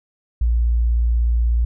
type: tone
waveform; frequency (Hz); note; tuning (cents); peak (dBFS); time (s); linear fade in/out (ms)
sine; 58.27; A#1; 0; -14; 0.41-1.65; 5
effects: none